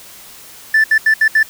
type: tone bursts at uneven times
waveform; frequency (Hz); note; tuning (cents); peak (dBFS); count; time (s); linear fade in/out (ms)
triangle; 1760; A6; 0; -5; 5; 0.74-0.84 / 0.91-0.98 / 1.06-1.14 / 1.21-1.28 / 1.35-1.43; 5
effects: tanh soft clip ceiling -3 dBFS + white hiss -38 dBFS RMS until 1.49 s